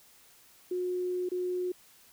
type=tone with dropouts; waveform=sine; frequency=361.8 Hz; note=F#4; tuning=39 cents flat; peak=-29 dBFS; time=0.71-1.72 s; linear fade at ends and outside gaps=5 ms; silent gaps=1.29-1.316 s; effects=white hiss -59 dBFS RMS until 2.12 s